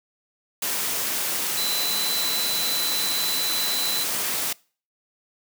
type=tone in noise; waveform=sine; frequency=4011 Hz; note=B7; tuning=26 cents sharp; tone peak=-26 dBFS; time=1.57-4.04 s; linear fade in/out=5 ms; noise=white; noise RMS=-26 dBFS; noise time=0.62-4.53 s; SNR=-3 dB; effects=noise-tail reverb RT60 0.4 s tail -24 dB re dry + high-pass 150 Hz 12 dB/octave